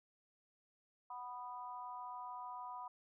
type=harmonic tone; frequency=246.9 Hz; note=B3; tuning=in tune; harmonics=3 / 4 / 5; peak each=-51 / -46 / -53 dBFS; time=1.1-2.88 s; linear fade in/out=5 ms; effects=none